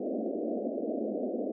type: band-pass noise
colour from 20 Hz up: pink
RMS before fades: -33 dBFS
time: 0-1.52 s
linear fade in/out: 5 ms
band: 210 to 680 Hz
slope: 96 dB/octave
effects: none